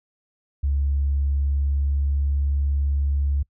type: tone with pitch glide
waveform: sine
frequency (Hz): 70.1 to 70.51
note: C#2 to C#2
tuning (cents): +20 to +30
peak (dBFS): -18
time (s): 0.63-3.43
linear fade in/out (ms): 10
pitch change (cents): +10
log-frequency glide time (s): 1.43-2.46
effects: noise-tail reverb RT60 0.1 s tail -25 dB re dry + tanh soft clip ceiling -14 dBFS